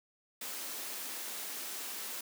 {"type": "high-pass noise", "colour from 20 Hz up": "white", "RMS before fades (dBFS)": -41, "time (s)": [0.41, 2.21], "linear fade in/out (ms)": 5, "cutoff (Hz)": 200, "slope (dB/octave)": 48, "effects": []}